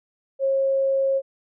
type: tone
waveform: sine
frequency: 541 Hz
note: C#5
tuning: 42 cents flat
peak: -18 dBFS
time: 0.39-1.22 s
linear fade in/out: 50 ms
effects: none